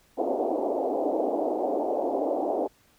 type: band-pass noise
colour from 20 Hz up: white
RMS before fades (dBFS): -27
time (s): 0.17-2.68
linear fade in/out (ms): 20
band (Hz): 270 to 760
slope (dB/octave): 48
effects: pink hiss -62 dBFS RMS until 2.98 s